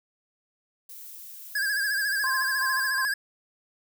violet noise, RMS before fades -43 dBFS, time 0.89-2.9 s, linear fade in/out 5 ms
square tone with vibrato, 1636 Hz, G#6, 26 cents flat, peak -25 dBFS, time 1.55-3.14 s, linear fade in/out 5 ms, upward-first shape sine, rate 14 Hz, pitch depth 70 cents each way
sine tone with tremolo, 1046.5 Hz, C6, in tune, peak -28 dBFS, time 2.24-3.05 s, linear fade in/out 0 ms, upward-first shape square, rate 2.7 Hz, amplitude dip 55%
effects none

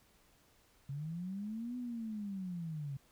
sine linear two-way sweep, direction up then down, 134.3 to 250.3 to 134.3 Hz, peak -38 dBFS, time 0.89-2.97 s, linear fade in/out 5 ms, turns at 1.77 s, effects pink hiss -68 dBFS RMS until 3.11 s

